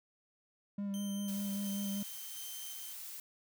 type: tone with vibrato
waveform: triangle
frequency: 200 Hz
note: G3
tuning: 35 cents sharp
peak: -33 dBFS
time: 0.78-2.03 s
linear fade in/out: 5 ms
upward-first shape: sine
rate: 5.1 Hz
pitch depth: 20 cents each way
type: tone with tremolo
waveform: 15% pulse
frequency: 3119 Hz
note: G7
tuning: 9 cents flat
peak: -39 dBFS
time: 0.94-2.93 s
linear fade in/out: 0 ms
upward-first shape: square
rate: 1.4 Hz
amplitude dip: 40%
type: noise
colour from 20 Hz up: blue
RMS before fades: -46 dBFS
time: 1.28-3.2 s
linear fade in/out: 2 ms
effects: none

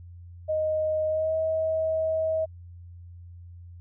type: tone with pitch glide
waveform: sine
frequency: 622.3 to 637.6 Hz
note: D#5 to D#5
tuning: 0 to +42 cents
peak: -23 dBFS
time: 0.48-2.46 s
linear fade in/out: 20 ms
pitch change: +42 cents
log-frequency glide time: 1.08-1.35 s
effects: added 87 Hz sine -42 dBFS peak until 3.8 s

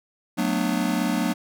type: chord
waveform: square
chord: B minor seventh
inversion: second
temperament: just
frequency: 185.21 / 222.2 / 246.9 / 296.3 Hz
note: F#3 / A3 / B3 / D4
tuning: +2 / +17 / 0 / +15 cents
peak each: -28 dBFS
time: 0.37-1.34 s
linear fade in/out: 20 ms
effects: none

